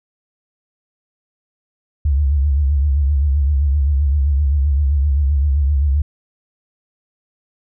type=tone with vibrato; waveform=sine; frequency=70.8 Hz; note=C#2; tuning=37 cents sharp; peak=-12 dBFS; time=2.05-6.02 s; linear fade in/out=5 ms; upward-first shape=triangle; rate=7.7 Hz; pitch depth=130 cents each way; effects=none